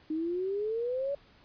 sine exponential sweep, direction up, 307 to 574 Hz, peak -29 dBFS, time 0.1-1.15 s, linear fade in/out 5 ms, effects pink hiss -60 dBFS RMS until 1.44 s + resampled to 11025 Hz

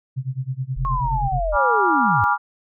sine tone with tremolo, 130.81 Hz, C3, in tune, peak -20 dBFS, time 0.16-1.41 s, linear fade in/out 20 ms, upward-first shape sine, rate 9.4 Hz, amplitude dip 95%
sine tone bursts, 43 Hz, F1, 26 cents flat, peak -23 dBFS, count 3, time 0.76-1.566 s, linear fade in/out 10 ms, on 250 ms, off 28 ms
sine linear sweep, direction down, 1097 to 88.4 Hz, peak -21 dBFS, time 0.85-2.24 s, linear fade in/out 0 ms
sine chord, G# diminished seventh, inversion none, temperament equal with one note detuned, 830.6 / 969.1 / 1174.7 / 1396.9 Hz, G#5 / B5 / D6 / F6, 0 / -33 / 0 / 0 cents, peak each -21 dBFS, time 1.52-2.38 s, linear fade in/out 50 ms
effects none

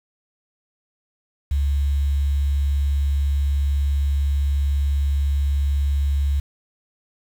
sine tone with quantisation, 70.5 Hz, C#2, 30 cents sharp, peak -17 dBFS, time 1.51-6.4 s, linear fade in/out 5 ms, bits 7, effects none

